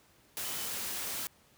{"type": "tone in noise", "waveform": "sine", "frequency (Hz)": 3031, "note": "F#7", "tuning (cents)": 41, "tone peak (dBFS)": -48, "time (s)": [0.45, 0.67], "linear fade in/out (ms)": 0, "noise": "white", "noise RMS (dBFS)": -37, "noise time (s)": [0.37, 1.27], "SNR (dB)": -14, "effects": ["pink hiss -64 dBFS RMS until 1.57 s", "high-pass 60 Hz 12 dB/octave"]}